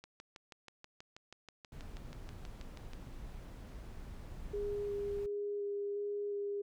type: click train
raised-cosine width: 0.2 ms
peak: -33 dBFS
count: 19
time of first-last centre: 0.04-2.934 s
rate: 6.22 Hz
type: noise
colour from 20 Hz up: brown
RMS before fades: -47 dBFS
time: 1.72-5.26 s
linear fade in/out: 2 ms
type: tone with vibrato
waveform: sine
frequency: 407.5 Hz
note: G#4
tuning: 33 cents flat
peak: -35 dBFS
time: 4.53-6.62 s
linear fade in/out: 10 ms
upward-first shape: square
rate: 1.4 Hz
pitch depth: 9 cents each way
effects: none